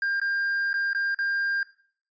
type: tone with dropouts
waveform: triangle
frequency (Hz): 1600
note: G6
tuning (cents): +35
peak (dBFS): -22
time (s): 0.02-1.63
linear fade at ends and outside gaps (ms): 2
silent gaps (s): 0.199-0.215 / 0.731-0.74 / 0.932-0.948 / 1.146-1.188
effects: noise-tail reverb RT60 0.5 s tail -17 dB re dry + resampled to 16000 Hz